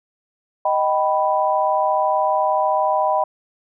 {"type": "chord", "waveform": "sine", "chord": "Eb augmented", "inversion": "none", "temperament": "equal with one note detuned", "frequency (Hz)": [622.3, 775.9, 987.8], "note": ["Eb5", "G5", "B5"], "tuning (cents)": [0, -18, 0], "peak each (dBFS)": -20, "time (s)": [0.65, 3.24], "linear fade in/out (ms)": 5, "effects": []}